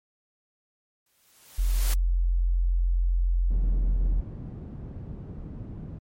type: noise with exponential growth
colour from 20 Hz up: white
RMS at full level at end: -31 dBFS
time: 1.06-1.94 s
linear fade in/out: 5 ms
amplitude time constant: 190 ms
type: tone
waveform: sine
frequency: 43.65 Hz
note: F1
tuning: in tune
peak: -20 dBFS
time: 1.58-4.21 s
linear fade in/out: 10 ms
type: low-pass noise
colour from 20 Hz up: white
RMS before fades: -38 dBFS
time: 3.5-5.99 s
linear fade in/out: 10 ms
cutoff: 150 Hz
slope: 12 dB/octave
effects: MP3 64 kbps